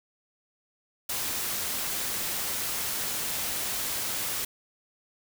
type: noise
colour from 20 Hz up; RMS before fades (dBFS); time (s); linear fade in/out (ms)
white; -31; 1.09-4.45; 5
effects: none